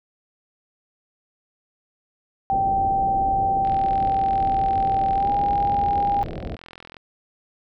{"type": "tone with pitch glide", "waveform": "sine", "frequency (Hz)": [780, 806.1], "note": ["G5", "G5"], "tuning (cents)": [-9, 48], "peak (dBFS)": -18, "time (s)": [2.5, 6.23], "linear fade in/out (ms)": 0, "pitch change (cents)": 57, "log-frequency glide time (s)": [5.14, 5.31]}
{"type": "low-pass noise", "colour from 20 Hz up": "pink", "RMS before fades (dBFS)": -31, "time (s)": [2.51, 6.56], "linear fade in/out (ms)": 10, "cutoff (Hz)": 750, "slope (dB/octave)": 96}
{"type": "click train", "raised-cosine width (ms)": 0.3, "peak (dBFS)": -24, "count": 142, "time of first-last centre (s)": [3.65, 6.968], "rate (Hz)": 42.5}
{"effects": []}